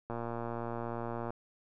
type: click train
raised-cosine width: 1 ms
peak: -24 dBFS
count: 142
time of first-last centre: 0.1-1.305 s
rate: 117 Hz
effects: none